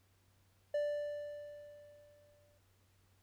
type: tone with exponential decay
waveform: triangle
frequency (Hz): 587.3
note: D5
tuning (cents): 0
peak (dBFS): -29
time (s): 0.74-2.58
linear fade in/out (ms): 5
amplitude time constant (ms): 400
effects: added 95 Hz sine -70 dBFS peak until 3.22 s + pink hiss -74 dBFS RMS until 3.22 s